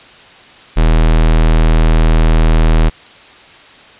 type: tone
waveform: square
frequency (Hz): 40.03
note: D#1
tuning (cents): +50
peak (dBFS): -7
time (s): 0.76-2.9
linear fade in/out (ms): 20
effects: white hiss -39 dBFS RMS until 3.99 s + resampled to 8000 Hz